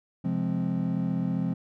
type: tone cluster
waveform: triangle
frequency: 131.5 / 173.9 / 209.4 / 261.6 Hz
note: C3 / F3 / G#3 / C4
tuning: +9 / -7 / +15 / 0 cents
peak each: -32 / -26 / -30 / -30 dBFS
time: 0.24-1.54 s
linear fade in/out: 10 ms
effects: none